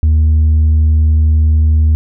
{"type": "tone with tanh clipping", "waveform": "triangle", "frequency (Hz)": 77.78, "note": "D#2", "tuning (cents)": 0, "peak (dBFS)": -7, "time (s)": [0.03, 1.95], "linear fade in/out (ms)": 0, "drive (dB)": 7, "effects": []}